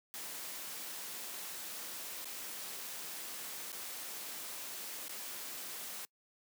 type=noise with dropouts; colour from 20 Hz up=white; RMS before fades=-44 dBFS; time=0.14-6.05 s; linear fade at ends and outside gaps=0 ms; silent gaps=2.245-2.255 / 3.719-3.728 / 5.082-5.094 s; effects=noise-tail reverb RT60 0.1 s tail -25 dB re dry + high-pass 200 Hz 12 dB/octave